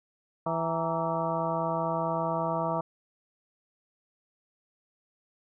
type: harmonic tone with a mistuned harmonic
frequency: 164.81 Hz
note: E3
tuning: in tune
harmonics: 1 / 2 / 3 / 4 / 5 / 6 / 7 / 8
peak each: -34 / -38 / -37 / -31 / -38 / -33 / -35 / -43 dBFS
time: 0.46-2.81 s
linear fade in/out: 5 ms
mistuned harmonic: 6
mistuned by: -100 cents
effects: none